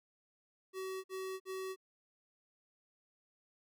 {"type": "tone bursts", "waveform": "square", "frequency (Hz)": 378.5, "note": "F#4", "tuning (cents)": 39, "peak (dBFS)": -40, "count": 3, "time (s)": [0.73, 1.762], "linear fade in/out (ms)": 50, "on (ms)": 310, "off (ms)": 51, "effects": []}